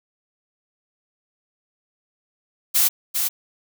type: noise with echo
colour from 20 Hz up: blue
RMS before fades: -17 dBFS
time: 2.74-2.89 s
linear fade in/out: 20 ms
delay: 400 ms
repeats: 1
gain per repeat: -5 dB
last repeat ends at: 3.29 s
effects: none